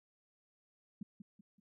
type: tone with echo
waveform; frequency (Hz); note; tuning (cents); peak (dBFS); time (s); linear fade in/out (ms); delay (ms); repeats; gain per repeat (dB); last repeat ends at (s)
sine; 201.9; G#3; -49; -39; 1.01-1.03; 5; 190; 3; -8; 1.6
effects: none